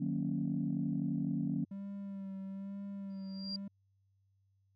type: chord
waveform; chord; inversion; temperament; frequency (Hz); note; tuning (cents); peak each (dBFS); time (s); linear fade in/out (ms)
sine; D# minor seventh; none; equal with one note detuned; 153.69 / 185 / 233.1 / 277.2; D#3 / F#3 / A#3 / C#4; -21 / 0 / 0 / 0; -37; 0-1.65; 10
type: tone with vibrato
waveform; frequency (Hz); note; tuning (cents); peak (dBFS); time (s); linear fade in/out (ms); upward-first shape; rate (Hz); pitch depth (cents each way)
triangle; 196; G3; 0; -38; 1.71-3.68; 5; sine; 1.1; 30
type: tone with exponential growth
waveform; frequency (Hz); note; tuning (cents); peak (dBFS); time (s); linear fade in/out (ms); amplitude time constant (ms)
sine; 4763; D8; +24; -35; 3.1-3.56; 2; 100
effects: tanh soft clip ceiling -23 dBFS + added 97 Hz sine -70 dBFS peak until 4.75 s